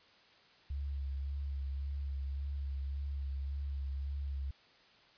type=tone with vibrato; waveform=sine; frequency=69.3 Hz; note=C#2; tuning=in tune; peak=-35 dBFS; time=0.7-4.51 s; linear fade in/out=5 ms; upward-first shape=sine; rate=1.8 Hz; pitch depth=27 cents each way; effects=white hiss -63 dBFS RMS until 5.17 s + resampled to 11025 Hz